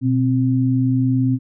sine tone pair together, 123.46 / 261.6 Hz, B2 / C4, 0 / 0 cents, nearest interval octave + minor second, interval 1300 cents, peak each -17 dBFS, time 0.01-1.39 s, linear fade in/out 50 ms, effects none

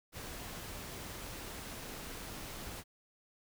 pink noise, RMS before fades -45 dBFS, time 0.12-2.84 s, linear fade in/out 50 ms, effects none

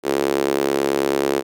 sawtooth tone with high-pass filter, 69.3 Hz, C#2, in tune, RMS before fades -20 dBFS, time 0.03-1.43 s, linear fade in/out 50 ms, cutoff 380 Hz, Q 3.2, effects none

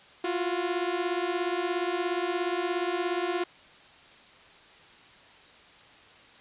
sawtooth beating tone pair, 344.2 / 361.2 Hz, F4 / F#4, -25 / -42 cents, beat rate 17 Hz, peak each -26 dBFS, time 0.24-3.44 s, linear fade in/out 5 ms, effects white hiss -53 dBFS RMS until 6.4 s + resampled to 8000 Hz

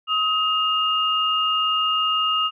sine tone pair together, 1263.8 / 2829 Hz, D#6 / F7, +27 / +22 cents, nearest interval octave + major second, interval 1395 cents, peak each -21 dBFS, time 0.07-2.51 s, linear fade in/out 50 ms, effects none

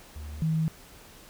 triangle / sine tone pair in turn, 74.7 / 159.38 Hz, D2 / D#3, +30 / +42 cents, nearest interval octave + minor second, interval 1312 cents, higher second, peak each -34 / -23 dBFS, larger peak second, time 0.16-0.42 / 0.42-0.68 s, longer neither, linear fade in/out 0 ms, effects pink hiss -51 dBFS RMS until 1.29 s

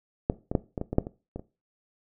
clicks, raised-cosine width 2 ms, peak -8 / -16 / -8 / -17 / -17 / -17 / -6 / -22 / -21 / -26 dBFS, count 10, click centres 0.299 / 0.515 / 0.552 / 0.778 / 0.814 / 0.93 / 0.984 / 1.069 / 1.36 / 1.395 s, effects noise-tail reverb RT60 0.3 s tail -18 dB re dry

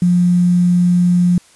sine tone with quantisation, 177 Hz, F3, 23 cents sharp, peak -9 dBFS, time 0.02-1.38 s, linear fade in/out 2 ms, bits 6, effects white hiss -48 dBFS RMS until 1.55 s + resampled to 24000 Hz

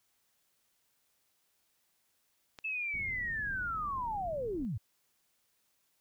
click, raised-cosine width 0.2 ms, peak -29 dBFS, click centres 2.588 s
sine linear sweep, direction down, 2637 to 84.2 Hz, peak -33 dBFS, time 2.64-4.78 s, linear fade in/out 10 ms
pink low-pass noise, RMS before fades -47 dBFS, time 2.94-4.65 s, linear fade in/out 0 ms, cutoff 200 Hz, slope 12 dB/octave
effects white hiss -75 dBFS RMS until 6 s

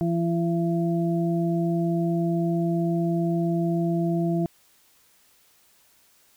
harmonic tone, 168.9 Hz, E3, 42 cents sharp, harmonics 1 / 2 / 4, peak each -23 / -26 / -31 dBFS, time 0.01-4.46 s, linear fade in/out 0 ms, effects white hiss -60 dBFS RMS until 6.36 s

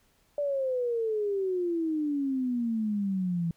sine exponential sweep, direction down, 587.3 to 164.81 Hz, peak -26 dBFS, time 0.38-3.51 s, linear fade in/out 2 ms, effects pink hiss -67 dBFS RMS until 3.56 s

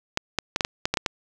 clicks, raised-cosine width 0.2 ms, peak -5 dBFS, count 9, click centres 0.174 / 0.387 / 0.561 / 0.608 / 0.649 / 0.855 / 0.94 / 0.972 / 1.062 s, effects none

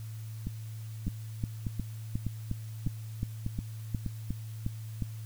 two click trains, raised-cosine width 5 ms, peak -20 / -19 dBFS, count 7 / 12, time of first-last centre 0.47-4.063 / 1.08-5.023 s, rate 1.67 / 2.79 Hz, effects added 110 Hz sine -38 dBFS peak until 5.25 s + white hiss -56 dBFS RMS until 5.25 s

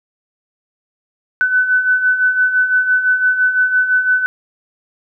sine beating tone pair, 1500 / 1505.9 Hz, F#6 / F#6, +23 / +30 cents, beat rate 5.9 Hz, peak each -19 / -12 dBFS, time 1.41-4.26 s, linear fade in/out 0 ms, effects none

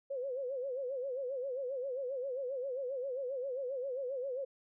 sine tone with vibrato, 523.3 Hz, C5, in tune, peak -35 dBFS, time 0.1-4.45 s, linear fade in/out 10 ms, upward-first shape sine, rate 7.5 Hz, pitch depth 120 cents each way, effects none

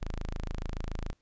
sawtooth tone, 27.04 Hz, A0, 29 cents flat, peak -29 dBFS, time 0.01-1.13 s, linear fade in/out 0 ms, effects pink hiss -74 dBFS RMS until 1.21 s + resampled to 16000 Hz

